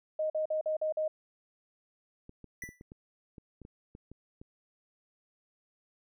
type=tone bursts; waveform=sine; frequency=622.3 Hz; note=D#5; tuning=in tune; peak=-28 dBFS; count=6; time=0.19-1.08 s; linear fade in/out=5 ms; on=110 ms; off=46 ms
type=clicks; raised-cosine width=3 ms; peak=-35 dBFS; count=12; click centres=2.294 / 2.443 / 2.638 / 2.69 / 2.811 / 2.919 / 3.382 / 3.617 / 3.651 / 3.951 / 4.116 / 4.415 s
type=tone with exponential decay; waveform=square; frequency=1975.5 Hz; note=B6; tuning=in tune; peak=-37 dBFS; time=2.62-2.82 s; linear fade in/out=2 ms; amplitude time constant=42 ms
effects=none

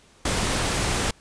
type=noise; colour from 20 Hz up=pink; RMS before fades=-24 dBFS; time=0.25-1.11 s; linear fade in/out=5 ms; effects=pink hiss -55 dBFS RMS until 1.2 s + resampled to 22050 Hz

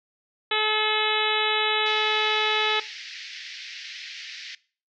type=harmonic tone; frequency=430 Hz; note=A4; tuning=40 cents flat; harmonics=1 / 2 / 3 / 4 / 5 / 6 / 7 / 8 / 9; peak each=-30 / -30 / -30 / -30 / -30 / -30 / -30 / -30 / -30 dBFS; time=0.51-2.8 s; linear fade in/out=5 ms
type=band-pass noise; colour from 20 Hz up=pink; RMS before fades=-39 dBFS; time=1.86-4.55 s; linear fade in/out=2 ms; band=1800 to 5500 Hz; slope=48 dB/octave
effects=noise-tail reverb RT60 0.4 s tail -20 dB re dry

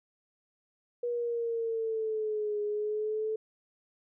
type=linear two-way sweep; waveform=sine; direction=down then up; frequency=483 to 415.3 to 438 Hz; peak=-29 dBFS; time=1.03-3.36 s; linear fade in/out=5 ms; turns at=2.61 s; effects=none

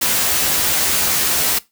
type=noise with comb filter; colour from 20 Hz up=white; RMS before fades=-17 dBFS; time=0.01-1.59 s; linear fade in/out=10 ms; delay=13 ms; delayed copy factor=+0.6; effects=noise-tail reverb RT60 0.2 s tail -19 dB re dry

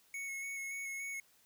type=tone with vibrato; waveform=square; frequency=2200 Hz; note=C#7; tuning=14 cents flat; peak=-40 dBFS; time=0.14-1.2 s; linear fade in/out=2 ms; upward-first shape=square; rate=3.5 Hz; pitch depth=15 cents each way; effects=white hiss -68 dBFS RMS until 1.45 s

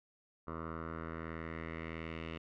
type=tone with low-pass filter sweep; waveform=10% pulse; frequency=81.5 Hz; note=E2; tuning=19 cents flat; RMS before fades=-43 dBFS; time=0.47-2.38 s; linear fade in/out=10 ms; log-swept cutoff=1200 to 2700 Hz; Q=3.2; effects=none

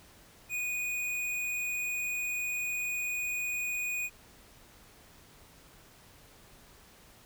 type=tone; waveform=square; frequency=2471 Hz; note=D#7; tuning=13 cents flat; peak=-32 dBFS; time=0.49-4.1 s; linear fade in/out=50 ms; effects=pink hiss -57 dBFS RMS until 7.25 s

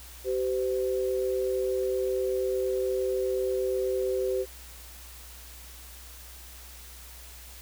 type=tone pair together; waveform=sine; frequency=383.5 / 511.9 Hz; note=G4 / C5; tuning=-38 / -38 cents; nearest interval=perfect fourth; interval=500 cents; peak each=-27 / -29 dBFS; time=0.24-4.46 s; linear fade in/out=50 ms; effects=added 61 Hz sine -47 dBFS peak until 7.61 s + white hiss -48 dBFS RMS until 7.61 s

